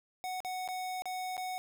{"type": "tone with dropouts", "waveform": "square", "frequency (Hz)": 740, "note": "F#5", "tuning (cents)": 0, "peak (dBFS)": -36, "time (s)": [0.24, 1.58], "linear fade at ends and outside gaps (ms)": 0, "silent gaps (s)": [[0.404, 0.448], [0.677, 0.687], [1.021, 1.056], [1.368, 1.378]], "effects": []}